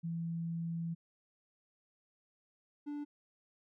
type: tone pair in turn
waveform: sine / triangle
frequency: 166.9 / 292.2 Hz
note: E3 / D4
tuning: +22 / -9 cents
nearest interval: minor seventh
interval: 969 cents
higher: second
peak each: -35 / -36 dBFS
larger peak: first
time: 0.03-0.95 / 2.86-3.05 s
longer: first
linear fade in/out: 20 ms
effects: none